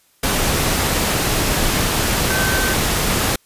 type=tone in noise; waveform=sine; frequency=1539 Hz; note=G6; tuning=32 cents flat; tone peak=-21 dBFS; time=2.3-2.74 s; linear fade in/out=5 ms; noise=pink; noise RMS=-18 dBFS; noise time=0.23-3.36 s; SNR=-6 dB; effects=white hiss -57 dBFS RMS until 3.45 s + resampled to 32000 Hz